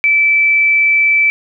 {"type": "tone", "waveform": "sine", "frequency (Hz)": 2318, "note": "D7", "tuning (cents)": -23, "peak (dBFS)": -8, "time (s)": [0.04, 1.3], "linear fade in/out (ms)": 0, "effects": []}